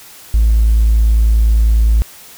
triangle tone, 55 Hz, A1, in tune, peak -4 dBFS, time 0.34-2.02 s, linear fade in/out 0 ms, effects tanh soft clip ceiling -4 dBFS + white hiss -38 dBFS RMS until 2.37 s

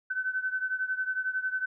sine beating tone pair, 1516 / 1527 Hz, F#6 / G6, +42 / -46 cents, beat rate 11 Hz, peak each -30 / -33 dBFS, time 0.1-1.66 s, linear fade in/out 10 ms, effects none

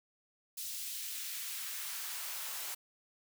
white noise with high-pass filter sweep, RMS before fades -41 dBFS, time 0.57-2.75 s, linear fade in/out 10 ms, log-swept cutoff 4000 to 630 Hz, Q 0.87, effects none

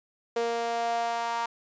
sawtooth tone with high-pass filter sweep, 233.1 Hz, A#3, in tune, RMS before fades -29 dBFS, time 0.36-1.46 s, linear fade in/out 5 ms, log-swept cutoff 500 to 930 Hz, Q 4.6, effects resampled to 16000 Hz

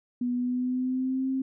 sine tone with pitch glide, 245.4 to 264.5 Hz, B3 to C4, -11 to +19 cents, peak -25 dBFS, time 0.21-1.42 s, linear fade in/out 5 ms, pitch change +130 cents, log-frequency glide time 0.34-1.29 s, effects none

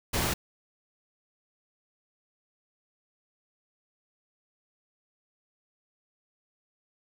pink noise, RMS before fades -28 dBFS, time 0.13-0.34 s, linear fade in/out 10 ms, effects none

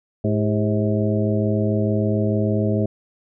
harmonic tone with a mistuned harmonic, 106.7 Hz, G#2, 47 cents sharp, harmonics 1 / 2 / 3 / 4 / 5 / 6, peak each -21 / -22 / -27 / -26 / -29 / -28 dBFS, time 0.24-2.86 s, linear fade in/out 5 ms, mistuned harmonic 4, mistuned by -92 cents, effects none

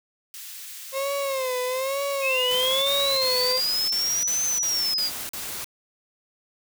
white high-pass noise, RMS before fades -39 dBFS, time 0.34-3.9 s, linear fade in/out 0 ms, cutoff 2100 Hz, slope 12 dB/octave
35% pulse tone with vibrato, 530 Hz, C5, 22 cents sharp, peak -23 dBFS, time 0.92-3.61 s, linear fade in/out 50 ms, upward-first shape sine, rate 1.1 Hz, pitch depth 100 cents each way
sine linear two-way sweep, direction up then down, 2500 to 6230 to 4717 Hz, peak -22 dBFS, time 2.21-5.11 s, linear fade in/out 50 ms, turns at 4.45 s
white noise bursts, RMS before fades -33 dBFS, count 9, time 2.51-5.644 s, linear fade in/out 0 ms, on 310 ms, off 43 ms
effects none

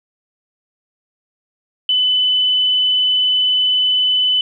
sine tone, 3008 Hz, F#7, 28 cents sharp, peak -12 dBFS, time 1.89-4.41 s, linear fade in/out 2 ms, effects none

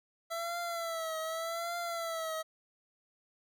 25% pulse tone with vibrato, 664 Hz, E5, 12 cents sharp, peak -31 dBFS, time 0.3-2.43 s, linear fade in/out 20 ms, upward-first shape triangle, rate 0.85 Hz, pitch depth 78 cents each way, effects none

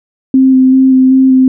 sine tone with vibrato, 261.6 Hz, C4, in tune, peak -3 dBFS, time 0.34-1.48 s, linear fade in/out 2 ms, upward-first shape square, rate 2.6 Hz, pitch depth 12 cents each way, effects none

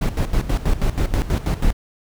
brown noise with tremolo, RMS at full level -17 dBFS, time 0.01-1.73 s, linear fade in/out 10 ms, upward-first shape square, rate 6.2 Hz, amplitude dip 75%, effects none

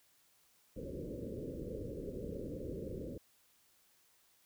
white low-pass noise, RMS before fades -43 dBFS, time 0.76-3.18 s, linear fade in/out 5 ms, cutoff 550 Hz, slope 96 dB/octave, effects white hiss -70 dBFS RMS until 4.45 s

